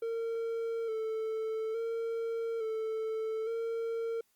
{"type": "tone with vibrato", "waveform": "triangle", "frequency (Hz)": 449.3, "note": "A4", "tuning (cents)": 36, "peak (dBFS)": -30, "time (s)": [0.02, 4.21], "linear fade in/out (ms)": 5, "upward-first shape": "square", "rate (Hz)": 0.58, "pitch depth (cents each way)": 32, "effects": ["white hiss -73 dBFS RMS until 4.35 s", "Opus 32 kbps"]}